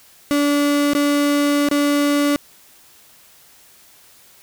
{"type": "tone with dropouts", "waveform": "35% pulse", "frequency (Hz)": 288.5, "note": "D4", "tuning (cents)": -31, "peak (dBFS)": -13, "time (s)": [0.31, 2.36], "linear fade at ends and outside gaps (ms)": 0, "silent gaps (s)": [[0.934, 0.95], [1.687, 1.713]], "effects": ["white hiss -49 dBFS RMS until 4.42 s"]}